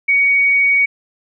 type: tone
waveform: sine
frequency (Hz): 2244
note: C#7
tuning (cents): +21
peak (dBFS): -10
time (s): 0.08-0.86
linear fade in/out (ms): 10
effects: none